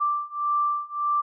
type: beating tone pair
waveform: sine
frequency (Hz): 1174.7 / 1176.4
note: D6 / D6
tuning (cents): 0 / +3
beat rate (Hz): 1.7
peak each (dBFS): -26 / -25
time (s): 0-1.22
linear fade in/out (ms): 20
effects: none